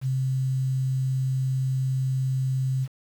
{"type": "tone with quantisation", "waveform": "sine", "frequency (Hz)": 131.4, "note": "C3", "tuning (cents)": 8, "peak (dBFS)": -22, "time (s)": [0.01, 2.88], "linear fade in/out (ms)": 50, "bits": 8, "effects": []}